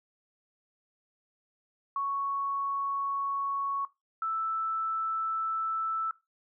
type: tone pair in turn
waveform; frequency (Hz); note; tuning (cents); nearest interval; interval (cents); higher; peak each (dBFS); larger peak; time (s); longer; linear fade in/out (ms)
sine; 1110 / 1320; C#6 / E6; +2 / +2; minor third; 300; second; -28; neither; 1.96-3.85 / 4.22-6.11; neither; 2
effects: noise-tail reverb RT60 0.2 s tail -18 dB re dry